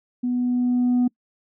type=tone with level ramp; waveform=sine; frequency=246.8 Hz; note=B3; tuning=1 cent flat; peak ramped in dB=-20 to -13 dBFS; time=0.23-1.08 s; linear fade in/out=10 ms; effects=noise-tail reverb RT60 0.1 s tail -26 dB re dry + tanh soft clip ceiling -15 dBFS